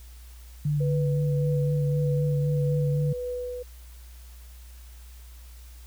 sine tone with vibrato, 145.8 Hz, D3, 12 cents flat, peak -22 dBFS, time 0.65-3.13 s, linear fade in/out 5 ms, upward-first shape sine, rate 3.9 Hz, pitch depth 30 cents each way
sine tone with tremolo, 493.9 Hz, B4, in tune, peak -28 dBFS, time 0.8-3.63 s, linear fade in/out 10 ms, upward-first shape triangle, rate 1.7 Hz, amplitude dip 40%
effects added 60 Hz sine -43 dBFS peak until 5.86 s + white hiss -55 dBFS RMS until 5.86 s

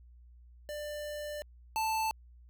square tone pair in turn, 594 / 881.6 Hz, D5 / A5, +20 / +3 cents, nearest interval perfect fifth, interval 683 cents, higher second, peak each -38 / -30 dBFS, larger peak second, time 0.69-1.42 / 1.76-2.11 s, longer first, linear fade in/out 0 ms, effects added 60 Hz sine -53 dBFS peak until 2.49 s

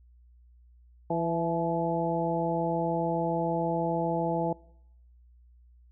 harmonic tone with a mistuned harmonic, 166.7 Hz, E3, 20 cents sharp, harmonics 1 / 2 / 3 / 4 / 5, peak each -32 / -32 / -32 / -32 / -32 dBFS, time 1.1-4.53 s, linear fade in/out 5 ms, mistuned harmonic 5, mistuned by +43 cents, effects noise-tail reverb RT60 0.8 s tail -24 dB re dry + added 60 Hz sine -54 dBFS peak until 5.91 s

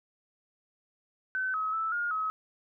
sine tone with pitch steps, 1523 / 1279 / 1316 / 1422 / 1279 Hz, F#6 / D#6 / E6 / F6 / D#6, +50 / +47 / -3 / +31 / +47 cents, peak -28 dBFS, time 1.35-2.3 s, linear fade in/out 0 ms, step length 190 ms, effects none

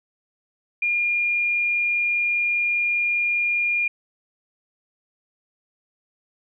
sine tone, 2415 Hz, D7, 48 cents sharp, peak -19 dBFS, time 0.82-3.88 s, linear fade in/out 5 ms, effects none

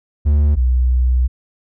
triangle / sine tone pair in turn, 73.42 / 62.5 Hz, D2 / B1, 0 / +21 cents, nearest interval minor third, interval 279 cents, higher first, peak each -8 / -11 dBFS, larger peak first, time 0.25-0.56 / 0.56-1.28 s, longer second, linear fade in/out 20 ms, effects none

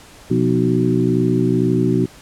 harmonic tone with a mistuned harmonic, 62.1 Hz, B1, 10 cents sharp, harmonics 2 / 3 / 4 / 5 / 6, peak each -20 / -20 / -20 / -20 / -20 dBFS, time 0.3-2.06 s, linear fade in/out 10 ms, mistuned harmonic 3, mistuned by -87 cents, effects pink hiss -43 dBFS RMS until 2.21 s + low-pass 11000 Hz 12 dB/octave

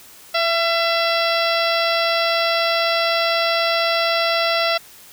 harmonic tone with a mistuned harmonic, 669 Hz, E5, 25 cents sharp, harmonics 1 / 2 / 3 / 4 / 5 / 6 / 7 / 8, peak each -20 / -23 / -25 / -26 / -27 / -28 / -28 / -29 dBFS, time 0.34-4.78 s, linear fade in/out 10 ms, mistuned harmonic 2, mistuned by +25 cents, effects white hiss -44 dBFS RMS until 5.12 s

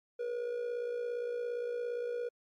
triangle tone with amplitude modulation, 481.1 Hz, B4, 45 cents flat, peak -29 dBFS, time 0.19-2.29 s, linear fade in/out 10 ms, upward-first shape sine, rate 57.4 Hz, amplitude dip 55%, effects MP3 64 kbps

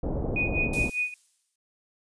pink low-pass noise, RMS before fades -29 dBFS, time 0.03-0.9 s, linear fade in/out 5 ms, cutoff 660 Hz, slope 24 dB/octave
sine tone with tremolo, 2478 Hz, D#7, 8 cents flat, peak -23 dBFS, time 0.36-1.14 s, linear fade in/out 2 ms, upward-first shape sine, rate 5 Hz, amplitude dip 85%
violet noise with exponential decay, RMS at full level -31 dBFS, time 0.73-1.56 s, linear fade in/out 5 ms, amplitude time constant 180 ms
effects resampled to 22050 Hz

